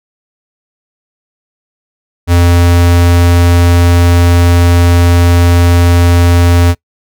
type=tone; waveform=square; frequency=86.8 Hz; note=F2; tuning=10 cents flat; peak=-5 dBFS; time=2.27-6.75 s; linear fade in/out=50 ms; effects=noise-tail reverb RT60 0.1 s tail -22 dB re dry